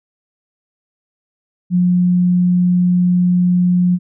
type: tone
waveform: sine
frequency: 178.8 Hz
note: F3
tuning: 41 cents sharp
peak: -10 dBFS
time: 1.7-3.99 s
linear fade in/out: 50 ms
effects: none